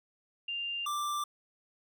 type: tone pair in turn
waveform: sine / square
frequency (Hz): 2794 / 1178.8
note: F7 / D6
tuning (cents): 0 / +6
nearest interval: octave + minor third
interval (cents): 1494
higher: first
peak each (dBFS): -33 / -32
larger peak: second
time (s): 0.48-0.86 / 0.86-1.24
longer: neither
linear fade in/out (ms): 5
effects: none